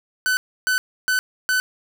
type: tone bursts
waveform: 45% pulse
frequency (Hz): 1508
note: F#6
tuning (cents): +32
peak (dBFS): -17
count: 4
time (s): 0.26-1.6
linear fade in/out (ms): 0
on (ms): 110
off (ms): 300
effects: none